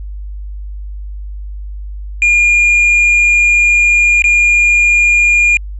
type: tone with dropouts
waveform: triangle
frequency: 2419 Hz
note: D#7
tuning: 49 cents flat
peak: -5 dBFS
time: 2.22-5.57 s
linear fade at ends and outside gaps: 1 ms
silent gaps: 4.221-4.241 s
effects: added 50 Hz sine -22 dBFS peak until 5.79 s + resampled to 24000 Hz